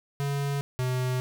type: tone pair in turn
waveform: square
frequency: 141.1 / 127.2 Hz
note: C#3 / C3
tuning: +31 / -48 cents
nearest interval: major second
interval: 179 cents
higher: first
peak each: -27 / -26 dBFS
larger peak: second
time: 0.2-0.61 / 0.79-1.2 s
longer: neither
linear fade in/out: 0 ms
effects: none